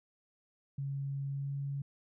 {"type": "tone with pitch glide", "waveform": "sine", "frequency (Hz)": [138.59, 139.8], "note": ["C#3", "C#3"], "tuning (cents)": [0, 15], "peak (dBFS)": -34, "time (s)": [0.78, 1.82], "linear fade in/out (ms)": 5, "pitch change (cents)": 15, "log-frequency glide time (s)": [1.28, 1.54], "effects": []}